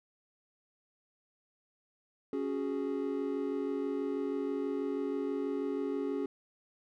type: chord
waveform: triangle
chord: C# suspended fourth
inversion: none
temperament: just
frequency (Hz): 277.2 / 369.6 / 415.8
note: C#4 / F#4 / G#4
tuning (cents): 0 / -2 / +2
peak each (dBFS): -33 / -36 / -34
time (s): 2.33-6.26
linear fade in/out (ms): 2
effects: none